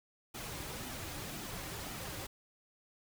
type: noise with flanger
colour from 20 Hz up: pink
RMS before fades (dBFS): -43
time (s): 0.34-2.27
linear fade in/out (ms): 10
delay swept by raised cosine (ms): 1.8 to 4.6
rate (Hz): 1.9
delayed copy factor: -0.5
effects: none